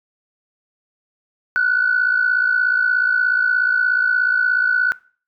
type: tone pair together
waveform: sine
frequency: 1439.2 / 1496 Hz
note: F#6 / F#6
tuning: -48 / +19 cents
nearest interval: minor second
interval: 67 cents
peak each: -19 / -14 dBFS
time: 1.56-4.92 s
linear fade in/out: 0 ms
effects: noise-tail reverb RT60 0.4 s tail -21 dB re dry + tanh soft clip ceiling -8 dBFS